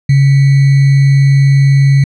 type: tone with sample-and-hold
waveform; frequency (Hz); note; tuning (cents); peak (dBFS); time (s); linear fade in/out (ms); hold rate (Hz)
sine; 138; C#3; -7; -4; 0.09-2.04; 5; 2100
effects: low-pass 5000 Hz 12 dB/octave